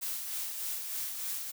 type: noise with tremolo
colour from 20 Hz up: blue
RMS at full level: -35 dBFS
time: 0.01-1.52 s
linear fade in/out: 20 ms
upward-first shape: sine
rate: 3.3 Hz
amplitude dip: 40%
effects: none